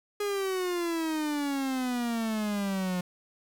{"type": "exponential sweep", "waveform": "45% pulse", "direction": "down", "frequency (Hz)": [415.3, 178.3], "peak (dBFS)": -28, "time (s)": [0.2, 3.01], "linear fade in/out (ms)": 5, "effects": ["9-bit"]}